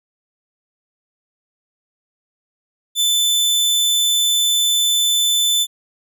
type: tone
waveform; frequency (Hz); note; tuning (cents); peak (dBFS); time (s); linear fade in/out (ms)
sawtooth; 3520; A7; 0; -11; 2.95-5.67; 50
effects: none